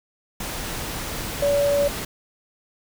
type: tone in noise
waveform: sine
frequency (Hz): 571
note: D5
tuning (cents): -49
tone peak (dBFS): -17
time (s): 1.42-1.88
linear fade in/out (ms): 5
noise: pink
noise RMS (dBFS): -30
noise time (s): 0.4-2.05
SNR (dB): +10
effects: none